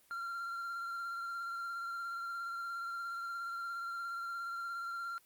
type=tone with vibrato; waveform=triangle; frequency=1377 Hz; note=F6; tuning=25 cents flat; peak=-36 dBFS; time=0.11-5.18 s; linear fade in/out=0 ms; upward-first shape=triangle; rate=17 Hz; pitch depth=26 cents each way; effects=white hiss -67 dBFS RMS until 5.25 s + Opus 24 kbps